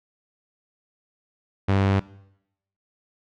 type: tone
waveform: sawtooth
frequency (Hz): 97.7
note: G2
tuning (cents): -5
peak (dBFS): -14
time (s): 1.68-2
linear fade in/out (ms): 10
effects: noise-tail reverb RT60 0.8 s tail -20 dB re dry + low-pass 3000 Hz 12 dB/octave

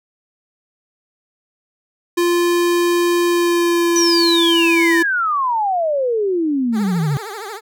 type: tone with pitch glide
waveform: square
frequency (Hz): 347.5 to 334.9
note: F4 to E4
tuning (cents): -9 to +27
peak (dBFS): -14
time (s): 2.17-5.03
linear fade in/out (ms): 10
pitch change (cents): -64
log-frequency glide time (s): 3.28-4.67
type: exponential sweep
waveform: sine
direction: down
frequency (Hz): 6020 to 135.6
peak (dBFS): -15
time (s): 3.96-7.17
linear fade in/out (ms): 0
type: tone with vibrato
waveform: 15% pulse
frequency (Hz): 419.6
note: G#4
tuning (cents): +18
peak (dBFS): -21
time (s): 6.72-7.61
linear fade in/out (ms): 50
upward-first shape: triangle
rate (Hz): 13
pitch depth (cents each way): 190
effects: none

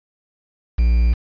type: tone with quantisation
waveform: triangle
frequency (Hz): 58.3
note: A#1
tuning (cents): +1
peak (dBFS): -10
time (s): 0.78-1.14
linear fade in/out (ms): 10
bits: 6
effects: resampled to 11025 Hz

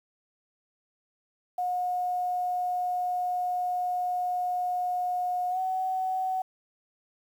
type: tone with pitch glide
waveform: sine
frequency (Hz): 722 to 750.5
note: F#5 to F#5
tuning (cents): -43 to +24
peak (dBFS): -26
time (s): 1.58-6.42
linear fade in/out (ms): 5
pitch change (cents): +67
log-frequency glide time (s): 5.5-5.59
effects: 9-bit

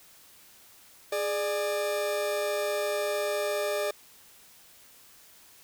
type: tone pair together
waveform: 40% pulse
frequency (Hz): 415.3 / 595.9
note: G#4 / D5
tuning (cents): 0 / +25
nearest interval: tritone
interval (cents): 625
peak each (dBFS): -31 / -28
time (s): 1.12-3.91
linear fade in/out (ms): 5
effects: white hiss -55 dBFS RMS until 5.63 s

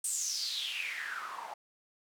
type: noise with band-pass filter sweep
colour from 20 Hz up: white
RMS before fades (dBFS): -37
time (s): 0.04-1.54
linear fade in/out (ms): 5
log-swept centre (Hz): 8700 to 780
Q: 7.3
effects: none

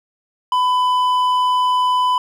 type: tone with hard clipping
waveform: sine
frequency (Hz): 1001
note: B5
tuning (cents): +23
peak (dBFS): -15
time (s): 0.52-2.18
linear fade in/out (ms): 2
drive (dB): 6
effects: none

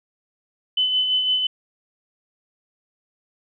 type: tone with tremolo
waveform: sine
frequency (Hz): 3022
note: F#7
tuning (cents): +36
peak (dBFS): -16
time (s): 0.77-1.47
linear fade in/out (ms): 5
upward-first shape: sine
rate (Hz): 5.9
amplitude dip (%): 40
effects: none

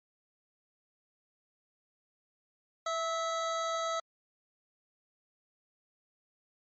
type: tone pair together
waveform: square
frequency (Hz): 660 / 1298.8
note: E5 / E6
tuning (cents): +2 / -26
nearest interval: octave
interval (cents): 1172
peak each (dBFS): -35 / -34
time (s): 2.86-4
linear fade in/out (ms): 5
effects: MP3 32 kbps

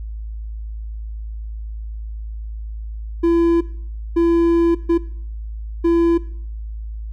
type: tone bursts at uneven times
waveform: triangle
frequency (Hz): 337.2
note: E4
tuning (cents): +39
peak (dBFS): -10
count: 4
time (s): 3.23-3.61 / 4.16-4.75 / 4.89-4.98 / 5.84-6.18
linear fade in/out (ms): 10
effects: noise-tail reverb RT60 0.6 s tail -19 dB re dry + added 54 Hz sine -26 dBFS peak until 7.12 s

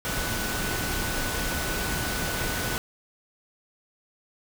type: tone in noise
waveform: sine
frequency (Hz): 1490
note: F#6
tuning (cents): +12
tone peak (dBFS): -35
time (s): 0.05-2.78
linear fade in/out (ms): 0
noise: pink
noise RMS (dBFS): -29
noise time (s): 0.05-2.78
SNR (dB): -9
effects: none

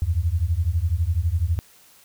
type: beating tone pair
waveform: sine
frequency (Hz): 78.3 / 90.3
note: D#2 / F#2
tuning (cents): +11 / -42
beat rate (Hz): 12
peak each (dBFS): -22 / -22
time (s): 0.02-1.59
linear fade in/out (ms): 0
effects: white hiss -53 dBFS RMS until 2.04 s

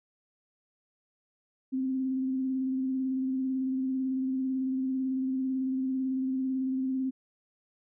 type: tone with vibrato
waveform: sine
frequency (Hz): 262.1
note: C4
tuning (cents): +3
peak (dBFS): -27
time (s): 1.72-7.11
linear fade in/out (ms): 20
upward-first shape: square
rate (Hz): 18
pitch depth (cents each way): 18
effects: none

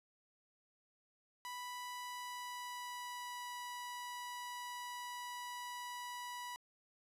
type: tone with pitch glide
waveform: sawtooth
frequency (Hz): 987 to 979.1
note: B5 to B5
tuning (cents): -1 to -15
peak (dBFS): -40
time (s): 1.45-6.56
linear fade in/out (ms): 0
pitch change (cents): -14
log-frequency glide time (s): 1.99-3.51
effects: resampled to 32000 Hz

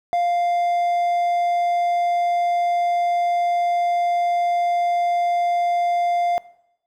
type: tone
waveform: triangle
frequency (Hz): 698.5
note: F5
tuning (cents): 0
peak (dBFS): -15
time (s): 0.13-6.38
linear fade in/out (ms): 0
effects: noise-tail reverb RT60 0.8 s tail -20 dB re dry

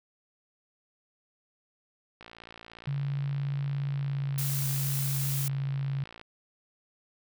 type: click train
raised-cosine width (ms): 0.3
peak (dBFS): -30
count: 230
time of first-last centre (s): 2.21-6.213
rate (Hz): 57.2
type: tone with pitch glide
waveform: sine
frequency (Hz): 140 to 137.28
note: C#3 to C#3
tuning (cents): +18 to -16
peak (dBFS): -28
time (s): 2.87-6.04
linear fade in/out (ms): 5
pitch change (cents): -34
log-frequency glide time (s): 3.82-4.69
type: noise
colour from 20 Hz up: blue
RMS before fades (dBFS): -34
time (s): 4.38-5.48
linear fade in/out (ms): 2
effects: none

